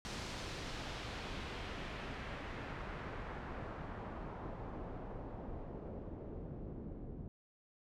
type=noise with low-pass filter sweep; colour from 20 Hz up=pink; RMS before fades=-45 dBFS; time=0.05-7.28 s; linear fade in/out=0 ms; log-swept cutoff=5900 to 320 Hz; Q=1; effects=none